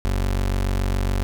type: tone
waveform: 30% pulse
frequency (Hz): 47.08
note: F#1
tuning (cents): +31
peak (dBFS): -17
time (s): 0.05-1.23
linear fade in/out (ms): 0
effects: none